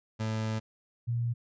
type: tone pair in turn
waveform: 30% pulse / sine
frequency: 110 / 118.3 Hz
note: A2 / A#2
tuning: 0 / +26 cents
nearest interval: minor second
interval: 126 cents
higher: second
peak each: -27 dBFS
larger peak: neither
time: 0.19-0.6 / 1.07-1.34 s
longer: first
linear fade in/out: 20 ms
effects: resampled to 16000 Hz